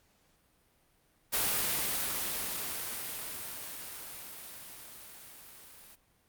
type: noise with level ramp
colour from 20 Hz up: white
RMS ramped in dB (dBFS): -29 to -54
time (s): 1.32-5.96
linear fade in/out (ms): 20
effects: pink hiss -69 dBFS RMS until 6.28 s + Opus 48 kbps